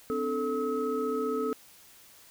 sine tone cluster, 256.5 / 291.7 / 441 / 1283 Hz, C4 / D4 / A4 / E6, -34 / -12 / +4 / -47 cents, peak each -33 / -37 / -29 / -35 dBFS, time 0.1-1.53 s, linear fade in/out 0 ms, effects tanh soft clip ceiling -18 dBFS + white hiss -55 dBFS RMS until 2.3 s

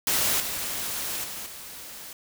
white noise with level steps, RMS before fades -24 / -31 / -36 / -41 dBFS, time 0.07-2.13 s, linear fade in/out 2 ms, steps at 0.4 / 1.24 / 1.46 s, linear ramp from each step 2 ms, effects none

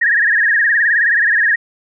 sine tone with vibrato, 1760 Hz, A6, in tune, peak -10 dBFS, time 0.01-1.56 s, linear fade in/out 10 ms, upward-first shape sine, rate 19 Hz, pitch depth 130 cents each way, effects none

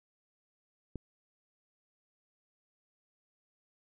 click, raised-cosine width 3 ms, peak -26 dBFS, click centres 0.957 s, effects none

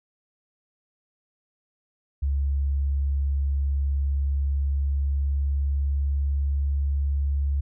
sine tone with pitch glide, 69.6 to 70.25 Hz, C#2 to C#2, +8 to +24 cents, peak -21 dBFS, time 2.22-7.61 s, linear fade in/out 10 ms, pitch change +16 cents, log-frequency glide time 4.21-6.8 s, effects none

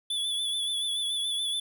square tone with vibrato, 3448 Hz, A7, 36 cents flat, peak -28 dBFS, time 0.1-1.6 s, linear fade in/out 5 ms, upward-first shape triangle, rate 7 Hz, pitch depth 52 cents each way, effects none

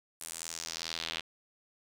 square tone with band-pass filter sweep, 41.2 Hz, E1, in tune, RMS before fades -40 dBFS, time 0.2-1.21 s, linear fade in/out 10 ms, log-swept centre 10000 to 3100 Hz, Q 2.2, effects none

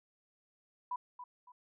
sine tone with echo, 987.8 Hz, B5, in tune, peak -34 dBFS, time 0.91-0.96 s, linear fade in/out 5 ms, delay 280 ms, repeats 2, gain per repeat -10 dB, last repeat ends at 1.52 s, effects none

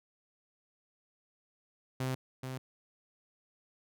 sawtooth tone with echo, 130 Hz, C3, 11 cents flat, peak -28 dBFS, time 2-2.15 s, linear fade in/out 5 ms, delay 430 ms, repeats 1, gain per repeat -6 dB, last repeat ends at 2.58 s, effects none

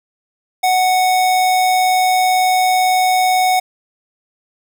square tone with amplitude modulation, 740 Hz, F#5, in tune, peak -11 dBFS, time 0.63-3.6 s, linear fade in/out 10 ms, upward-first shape sine, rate 118 Hz, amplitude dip 25%, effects 8-bit

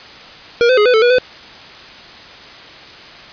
square tone with pitch steps, 473.2 / 511 / 418.5 / 498.1 / 439.9 / 485 / 504 Hz, A#4 / C5 / G#4 / B4 / A4 / B4 / B4, +26 / -41 / +13 / +15 / 0 / -31 / +35 cents, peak -9 dBFS, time 0.61-1.184 s, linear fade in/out 0 ms, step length 82 ms, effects white hiss -36 dBFS RMS until 3.32 s + resampled to 11025 Hz

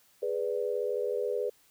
sine chord, G# diminished, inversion none, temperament equal, 415.3 / 493.9 / 587.3 Hz, G#4 / B4 / D5, 0 / 0 / 0 cents, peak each -32 / -31 / -37 dBFS, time 0.22-1.5 s, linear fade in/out 10 ms, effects white hiss -64 dBFS RMS until 1.7 s

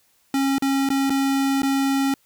square tone with dropouts, 272.8 Hz, C#4, 28 cents flat, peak -19 dBFS, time 0.34-2.14 s, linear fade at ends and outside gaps 2 ms, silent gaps 0.583-0.622 / 0.89-0.902 / 1.097-1.103 / 1.62-1.631 s, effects white hiss -62 dBFS RMS until 2.25 s

